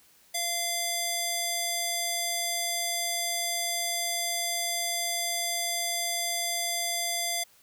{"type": "tone with band-pass filter", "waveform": "square", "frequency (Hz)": 688, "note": "F5", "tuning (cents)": -26, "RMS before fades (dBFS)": -30, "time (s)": [0.34, 7.44], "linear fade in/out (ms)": 10, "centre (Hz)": 8700, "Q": 0.61, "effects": ["white hiss -60 dBFS RMS until 7.62 s"]}